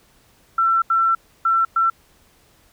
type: tone bursts at uneven times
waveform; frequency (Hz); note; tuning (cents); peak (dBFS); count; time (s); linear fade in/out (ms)
sine; 1345; E6; +34; -14; 4; 0.58-0.82 / 0.9-1.15 / 1.45-1.65 / 1.76-1.9; 5
effects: pink hiss -56 dBFS RMS until 2.72 s